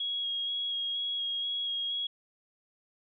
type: tone with vibrato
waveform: sine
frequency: 3300 Hz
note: G#7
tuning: 12 cents flat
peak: -30 dBFS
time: 0-2.07 s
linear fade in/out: 5 ms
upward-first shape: square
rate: 2.1 Hz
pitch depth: 12 cents each way
effects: none